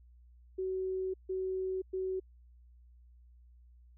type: tone bursts at uneven times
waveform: sine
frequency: 375.8 Hz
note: F#4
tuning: 27 cents sharp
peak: -32 dBFS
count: 3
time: 0.58-1.14 / 1.29-1.82 / 1.93-2.2 s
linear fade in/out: 10 ms
effects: added 60 Hz sine -56 dBFS peak until 3.97 s